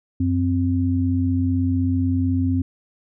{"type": "tone pair together", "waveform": "sine", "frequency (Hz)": [92.49, 261.6], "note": ["F#2", "C4"], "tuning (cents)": [0, 0], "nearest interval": "octave + tritone", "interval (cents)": 1800, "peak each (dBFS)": -20, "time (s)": [0.2, 2.62], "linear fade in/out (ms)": 5, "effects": []}